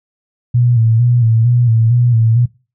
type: tone with vibrato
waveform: sine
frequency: 117.2 Hz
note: A#2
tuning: 10 cents sharp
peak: -8 dBFS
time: 0.54-2.46 s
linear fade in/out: 10 ms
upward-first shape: square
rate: 2.2 Hz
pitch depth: 62 cents each way
effects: noise-tail reverb RT60 0.3 s tail -20 dB re dry